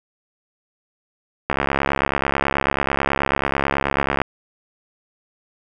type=click train; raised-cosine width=0.5 ms; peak=-3 dBFS; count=189; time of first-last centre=1.5-4.217 s; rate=69.2 Hz; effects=none